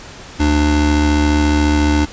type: tone pair together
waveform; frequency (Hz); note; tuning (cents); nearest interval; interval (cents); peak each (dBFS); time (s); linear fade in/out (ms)
square; 74.3 / 297.2; D2 / D4; +21 / +21; 2 octaves; 2400; -15; 0.39-2.06; 20
effects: pink hiss -35 dBFS RMS until 2.12 s + resampled to 16000 Hz

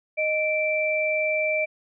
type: tone pair together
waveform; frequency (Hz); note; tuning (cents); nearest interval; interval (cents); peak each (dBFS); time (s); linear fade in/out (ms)
sine; 620 / 2341; D#5 / D7; -6 / -6; octave + major seventh; 2300; -24; 0.17-1.66; 20
effects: none

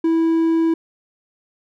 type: tone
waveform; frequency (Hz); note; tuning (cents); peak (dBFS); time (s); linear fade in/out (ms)
triangle; 327.6; E4; -11; -12; 0.04-0.74; 5
effects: none

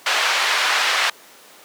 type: band-pass noise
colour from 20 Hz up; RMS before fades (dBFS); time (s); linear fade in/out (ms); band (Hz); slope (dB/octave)
pink; -19; 0.06-1.1; 5; 1100 to 4100; 12
effects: pink hiss -45 dBFS RMS until 1.64 s + high-pass 400 Hz 12 dB/octave

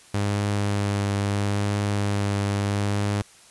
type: tone with vibrato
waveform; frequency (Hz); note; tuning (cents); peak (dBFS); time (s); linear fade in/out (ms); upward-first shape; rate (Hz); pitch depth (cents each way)
sawtooth; 101.4; G#2; -41; -18; 0.14-3.22; 5; triangle; 0.76; 16
effects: white hiss -51 dBFS RMS until 3.5 s + resampled to 24000 Hz

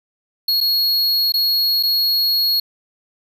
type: tone with dropouts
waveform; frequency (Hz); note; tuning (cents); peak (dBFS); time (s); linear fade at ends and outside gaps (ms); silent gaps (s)
square; 4320; C#8; -45; -15; 0.48-2.6; 5; 0.605-0.61 / 1.322-1.339 / 1.828-1.833
effects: none

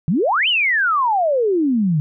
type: exponential two-way sweep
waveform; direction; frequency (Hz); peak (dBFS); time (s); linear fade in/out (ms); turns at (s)
sine; up then down; 144.4 to 3136 to 144.4; -14; 0.08-2; 0; 0.48
effects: none

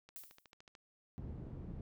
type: click train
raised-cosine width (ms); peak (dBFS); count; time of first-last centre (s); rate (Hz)
0.2; -39; 10; 0.09-0.752; 13.6
type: noise with exponential decay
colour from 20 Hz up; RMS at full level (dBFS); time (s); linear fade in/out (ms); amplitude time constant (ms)
violet; -47; 0.16-0.51; 0; 75
type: low-pass noise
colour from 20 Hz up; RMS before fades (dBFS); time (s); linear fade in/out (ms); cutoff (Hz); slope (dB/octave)
white; -46; 1.18-1.81; 0; 170; 12
effects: none

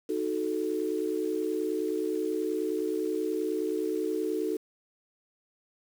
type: chord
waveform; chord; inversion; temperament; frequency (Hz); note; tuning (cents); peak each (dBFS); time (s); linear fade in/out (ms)
sine; D# diminished; none; equal; 311.1 / 370 / 440; D#4 / F#4 / A4; 0 / 0 / 0; -32 / -32 / -31; 0.09-4.57; 5
effects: 8-bit

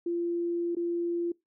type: tone with dropouts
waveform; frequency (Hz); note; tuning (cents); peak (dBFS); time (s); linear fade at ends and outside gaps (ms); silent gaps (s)
sine; 343.6; F4; -28; -27; 0.06-1.32; 5; 0.751-0.767
effects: noise-tail reverb RT60 0.2 s tail -24 dB re dry

